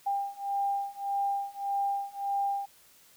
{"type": "beating tone pair", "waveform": "sine", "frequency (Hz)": [797, 798.7], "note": ["G5", "G5"], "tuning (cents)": [28, 32], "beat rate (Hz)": 1.7, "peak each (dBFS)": [-32, -31], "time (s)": [0.06, 2.66], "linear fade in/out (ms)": 10, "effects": ["white hiss -59 dBFS RMS until 3.16 s"]}